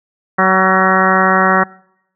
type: harmonic tone with a mistuned harmonic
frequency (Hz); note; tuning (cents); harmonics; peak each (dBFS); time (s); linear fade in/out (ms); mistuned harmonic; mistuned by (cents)
188.2; F#3; +30; 1 / 2 / 3 / 4 / 5 / 6 / 7 / 8 / 9 / 10; -17 / -20 / -19 / -17 / -21 / -16 / -16 / -20 / -22 / -18; 0.38-1.64; 10; 7; +34
effects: noise-tail reverb RT60 0.8 s tail -25 dB re dry